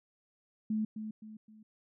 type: tone with echo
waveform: sine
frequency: 216.3 Hz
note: A3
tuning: 29 cents flat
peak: -29 dBFS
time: 0.7-0.85 s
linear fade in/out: 5 ms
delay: 260 ms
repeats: 3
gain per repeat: -8 dB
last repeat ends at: 1.63 s
effects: none